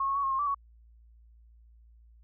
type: tone with pitch steps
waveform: sine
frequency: 1089 / 1096 / 1122 / 1081 / 1069 / 1160 / 1117 Hz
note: C#6 / C#6 / C#6 / C#6 / C6 / D6 / C#6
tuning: -31 / -20 / +21 / -44 / +37 / -22 / +13 cents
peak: -26 dBFS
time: 0-0.546 s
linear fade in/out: 5 ms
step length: 78 ms
effects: added 57 Hz sine -54 dBFS peak until 2.23 s